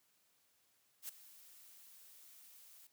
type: noise with ADSR envelope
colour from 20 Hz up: blue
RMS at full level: -43 dBFS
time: 1.02-2.87 s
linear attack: 68 ms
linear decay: 8 ms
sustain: -17 dB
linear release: 4 ms
effects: white hiss -75 dBFS RMS until 2.92 s + high-pass 60 Hz 12 dB/octave